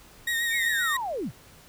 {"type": "tone with vibrato", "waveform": "35% pulse", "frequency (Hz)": 1864.7, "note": "A#6", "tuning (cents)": 0, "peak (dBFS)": -23, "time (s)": [0.27, 0.97], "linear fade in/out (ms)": 5, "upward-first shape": "sine", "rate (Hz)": 7.5, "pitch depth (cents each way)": 33}
{"type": "linear sweep", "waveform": "sine", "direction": "down", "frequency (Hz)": [2349, 70], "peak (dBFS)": -28, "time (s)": [0.5, 1.32], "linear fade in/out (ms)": 50}
{"effects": ["pink hiss -52 dBFS RMS until 1.68 s"]}